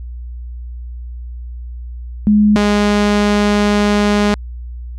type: tone pair in turn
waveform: sine / sawtooth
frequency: 209.4 / 206.5 Hz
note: G#3 / G#3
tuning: +15 / -10 cents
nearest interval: unison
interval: 25 cents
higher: first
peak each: -7 dBFS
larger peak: neither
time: 2.27-2.56 / 2.56-4.34 s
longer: second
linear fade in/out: 0 ms
effects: added 60 Hz sine -25 dBFS peak until 4.98 s + low-pass 6000 Hz 12 dB/octave